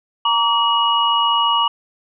sine tone cluster, 933 / 1147 / 2901 Hz, A#5 / D6 / F#7, +1 / -41 / -35 cents, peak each -18 dBFS, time 0.25-1.68 s, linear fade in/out 5 ms, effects none

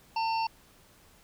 harmonic tone, 900 Hz, A5, 39 cents sharp, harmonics 1 / 3 / 5 / 6, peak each -27 / -37 / -41 / -43 dBFS, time 0.16-0.47 s, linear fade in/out 5 ms, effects pink hiss -59 dBFS RMS until 1.23 s

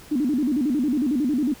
sine tone with vibrato, 271.5 Hz, C#4, 36 cents flat, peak -19 dBFS, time 0.11-1.54 s, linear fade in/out 10 ms, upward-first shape square, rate 11 Hz, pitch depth 180 cents each way, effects pink hiss -46 dBFS RMS until 1.6 s

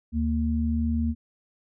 sine tone pair together, 77 / 230.7 Hz, D#2 / A#3, -17 / -18 cents, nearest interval octave + perfect fifth, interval 1899 cents, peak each -25 / -25 dBFS, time 0.12-1.15 s, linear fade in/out 50 ms, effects none

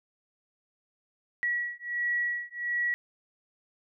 sine beating tone pair, 1926 / 1927.4 Hz, B6 / B6, -44 / -43 cents, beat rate 1.4 Hz, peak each -31 dBFS, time 1.43-2.94 s, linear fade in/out 0 ms, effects none

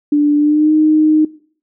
sine tone with pitch glide, 293.7 to 309 Hz, D4 to D#4, 0 to -12 cents, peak -8 dBFS, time 0.12-1.25 s, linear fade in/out 5 ms, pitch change +88 cents, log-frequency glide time 0.37-0.72 s, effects noise-tail reverb RT60 0.5 s tail -20 dB re dry

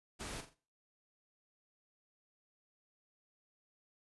pink noise with echo, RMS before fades -44 dBFS, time 0.19-0.42 s, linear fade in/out 20 ms, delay 43 ms, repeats 3, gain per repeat -9 dB, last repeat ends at 0.549 s, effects noise-tail reverb RT60 0.4 s tail -20 dB re dry + resampled to 24000 Hz

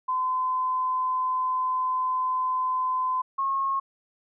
sine tone pair in turn, 1023 / 1085.6 Hz, C6 / C#6, -39 / -36 cents, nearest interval minor second, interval 103 cents, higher second, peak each -23 dBFS, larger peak neither, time 0.08-3.22 / 3.38-3.8 s, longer first, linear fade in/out 10 ms, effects none

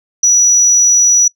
sine tone, 5870 Hz, F#8, 15 cents flat, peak -5 dBFS, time 0.23-1.28 s, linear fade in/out 5 ms, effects noise-tail reverb RT60 0.1 s tail -23 dB re dry + tanh soft clip ceiling -2 dBFS

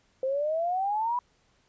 sine exponential sweep, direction up, 516 to 994 Hz, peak -25 dBFS, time 0.23-1.19 s, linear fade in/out 2 ms, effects pink hiss -67 dBFS RMS until 1.68 s + resampled to 16000 Hz

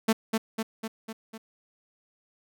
sawtooth tone with echo, 222.6 Hz, A3, 20 cents sharp, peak -15 dBFS, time 0.08-0.13 s, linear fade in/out 10 ms, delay 250 ms, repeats 5, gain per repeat -4 dB, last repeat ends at 1.38 s, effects none

